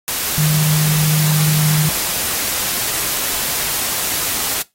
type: tone in noise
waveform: sine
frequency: 153.7 Hz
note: D#3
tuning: 21 cents flat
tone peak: -13 dBFS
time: 0.38-1.89 s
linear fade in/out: 0 ms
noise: white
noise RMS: -20 dBFS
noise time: 0.08-4.62 s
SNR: +4 dB
effects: noise-tail reverb RT60 0.2 s tail -20 dB re dry + AAC 48 kbps